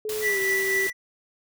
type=tone with pitch glide; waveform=sine; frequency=429.1 to 386.7 Hz; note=A4 to G4; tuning=-43 to -24 cents; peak=-27 dBFS; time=0.05-0.87 s; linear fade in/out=2 ms; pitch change=-181 cents; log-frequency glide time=0.23-0.39 s
type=noise; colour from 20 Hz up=white; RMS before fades=-34 dBFS; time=0.09-0.9 s; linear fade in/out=2 ms
type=tone with tremolo; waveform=triangle; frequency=1967 Hz; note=B6; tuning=7 cents flat; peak=-19 dBFS; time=0.21-0.93 s; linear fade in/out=50 ms; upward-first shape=triangle; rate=4 Hz; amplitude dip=45%
effects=none